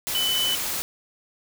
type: tone in noise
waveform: sine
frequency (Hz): 3000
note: F#7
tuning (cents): +23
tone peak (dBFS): -22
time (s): 0.15-0.55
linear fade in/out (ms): 0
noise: white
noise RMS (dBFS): -28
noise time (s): 0.07-0.82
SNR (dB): +3
effects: none